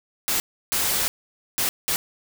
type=noise bursts at uneven times; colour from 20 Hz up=white; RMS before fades=-23 dBFS; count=4; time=0.28-0.4 / 0.72-1.08 / 1.58-1.69 / 1.88-1.96 s; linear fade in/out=0 ms; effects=none